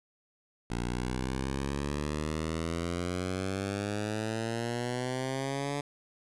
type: exponential sweep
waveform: 10% pulse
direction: up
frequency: 58.27 to 144.6 Hz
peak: -23 dBFS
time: 0.7-5.81 s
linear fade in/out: 5 ms
effects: resampled to 24000 Hz + 10-bit